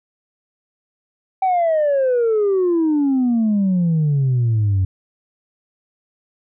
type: exponential sweep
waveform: sine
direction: down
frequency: 772 to 92.1 Hz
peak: -12 dBFS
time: 1.42-4.85 s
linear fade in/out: 5 ms
effects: tanh soft clip ceiling -12 dBFS